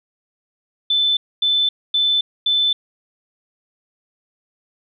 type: tone bursts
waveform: sine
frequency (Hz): 3520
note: A7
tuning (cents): 0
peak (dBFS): -14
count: 4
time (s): 0.9-2.73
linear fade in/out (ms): 5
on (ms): 270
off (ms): 250
effects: none